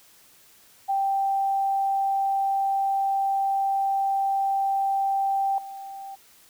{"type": "tone with level steps", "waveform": "sine", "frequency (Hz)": 784, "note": "G5", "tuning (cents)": 0, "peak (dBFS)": [-21, -35], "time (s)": [0.88, 6.16], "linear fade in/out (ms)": 20, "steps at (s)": 5.58, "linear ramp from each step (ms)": 2, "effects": ["white hiss -55 dBFS RMS until 6.49 s"]}